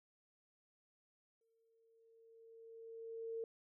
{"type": "tone with exponential growth", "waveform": "sine", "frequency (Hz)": 454.3, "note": "A#4", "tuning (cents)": -45, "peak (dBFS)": -39, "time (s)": [1.41, 3.44], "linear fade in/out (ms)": 2, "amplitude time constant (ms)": 440, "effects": []}